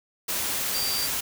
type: tone in noise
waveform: sine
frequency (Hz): 4699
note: D8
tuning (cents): 0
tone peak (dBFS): -28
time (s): 0.74-1.07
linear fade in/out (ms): 10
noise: white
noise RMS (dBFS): -28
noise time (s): 0.28-1.21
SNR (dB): -3
effects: none